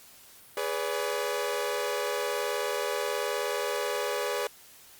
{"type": "chord", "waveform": "sawtooth", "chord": "G# diminished", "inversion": "none", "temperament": "equal with one note detuned", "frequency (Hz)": [415.3, 493.9, 572.9], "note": ["G#4", "B4", "D5"], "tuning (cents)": [0, 0, -43], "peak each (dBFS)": -29, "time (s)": [0.57, 4.47], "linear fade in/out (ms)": 2, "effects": ["white hiss -53 dBFS RMS until 4.99 s", "Opus 48 kbps"]}